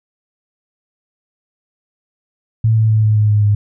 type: tone with pitch steps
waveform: sine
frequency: 111.7 / 110.29 / 108.9 / 107.52 / 106.16 / 104.82 / 103.5 Hz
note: A2 / A2 / A2 / A2 / G#2 / G#2 / G#2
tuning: +27 / +5 / -17 / -39 / +38 / +16 / -5 cents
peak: -9 dBFS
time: 2.64-3.55 s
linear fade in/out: 5 ms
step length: 130 ms
effects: none